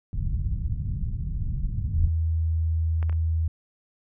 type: low-pass noise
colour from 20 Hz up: pink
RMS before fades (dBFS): -27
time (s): 0.13-2.08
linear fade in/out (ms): 2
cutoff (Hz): 140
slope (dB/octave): 24
type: tone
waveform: sine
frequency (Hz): 81.1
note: E2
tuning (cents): -28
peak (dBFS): -21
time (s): 1.93-3.48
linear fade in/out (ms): 5
type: clicks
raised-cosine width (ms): 0.5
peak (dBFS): -23 / -24 / -33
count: 3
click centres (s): 3.028 / 3.096 / 3.127
effects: none